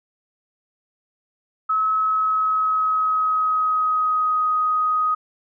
sine tone with pitch glide, 1288 to 1252.1 Hz, E6 to D#6, -41 to +11 cents, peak -17 dBFS, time 1.69-5.15 s, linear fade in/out 10 ms, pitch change -48 cents, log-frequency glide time 1.92-4.48 s, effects none

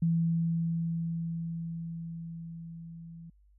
sine tone with level ramp, 166.2 Hz, E3, 15 cents sharp, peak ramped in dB -23 to -44 dBFS, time 0.02-3.3 s, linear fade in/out 5 ms, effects added 50 Hz sine -59 dBFS peak until 3.58 s

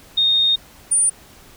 sine tone pair in turn, 3693 / 9306 Hz, A#7 / D9, -17 / -17 cents, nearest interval octave + major third, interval 1600 cents, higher second, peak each -13 dBFS, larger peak neither, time 0.17-0.56 / 0.91-1.1 s, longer first, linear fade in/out 10 ms, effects pink hiss -46 dBFS RMS until 1.56 s

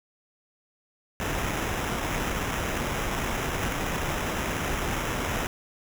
pink noise with sample-and-hold, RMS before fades -29 dBFS, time 1.2-5.47 s, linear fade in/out 0 ms, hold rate 4410 Hz, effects none

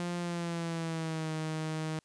sawtooth tone with pitch glide, 174.61 to 157.37 Hz, F3 to D#3, 0 to +20 cents, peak -29 dBFS, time 0-1.99 s, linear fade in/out 0 ms, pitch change -180 cents, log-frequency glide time 0.18-1.32 s, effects white hiss -73 dBFS RMS until 2.04 s + resampled to 22050 Hz

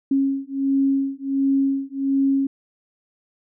sine beating tone pair, 272.3 / 273.7 Hz, C#4 / C#4, -31 / -22 cents, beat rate 1.4 Hz, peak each -21 dBFS, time 0.11-2.47 s, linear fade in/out 5 ms, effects none

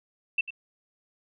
sine tone with echo, 2675 Hz, E7, 25 cents sharp, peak -21 dBFS, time 0.38-0.41 s, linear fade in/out 5 ms, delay 96 ms, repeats 1, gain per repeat -13 dB, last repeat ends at 0.506 s, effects none

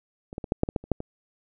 clicks, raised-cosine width 2 ms, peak -25 / -18 / -20 / -9 / -7 / -16 / -11 / -29 / -8 / -20 dBFS, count 10, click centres 0.329 / 0.381 / 0.442 / 0.521 / 0.634 / 0.689 / 0.762 / 0.84 / 0.917 / 1.004 s, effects none

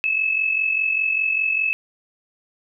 sine tone pair together, 2560 / 2605 Hz, D#7 / E7, +49 / -21 cents, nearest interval unison, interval 30 cents, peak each -25 / -19 dBFS, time 0.04-1.73 s, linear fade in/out 0 ms, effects none

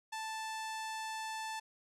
sawtooth tone with low-pass filter, 880 Hz, A5, in tune, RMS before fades -41 dBFS, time 0.12-1.6 s, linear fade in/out 10 ms, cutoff 9100 Hz, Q 1, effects none

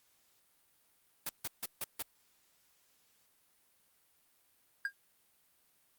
white noise bursts, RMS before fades -37 dBFS, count 5, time 1.26-2.025 s, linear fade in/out 5 ms, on 33 ms, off 150 ms
triangle tone with exponential decay, 1614 Hz, G#6, 50 cents flat, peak -26 dBFS, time 4.85-4.93 s, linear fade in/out 2 ms, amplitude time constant 16 ms
effects white hiss -71 dBFS RMS until 5.98 s + Opus 48 kbps

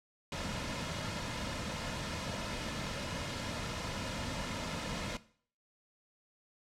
pink noise with comb filter, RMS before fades -38 dBFS, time 0.32-5.17 s, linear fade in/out 2 ms, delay 2.6 ms, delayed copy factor -0.5, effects noise-tail reverb RT60 0.5 s tail -17 dB re dry + low-pass 6000 Hz 12 dB/octave

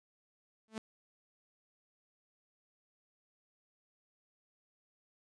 sawtooth tone with exponential growth, 220 Hz, A3, in tune, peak -31 dBFS, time 0.68-0.78 s, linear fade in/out 0 ms, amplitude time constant 20 ms, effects resampled to 22050 Hz

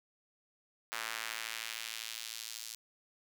square tone with high-pass filter sweep, 56.4 Hz, A1, 44 cents sharp, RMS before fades -42 dBFS, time 0.92-2.75 s, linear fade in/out 0 ms, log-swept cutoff 1400 to 5000 Hz, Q 1.1, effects none

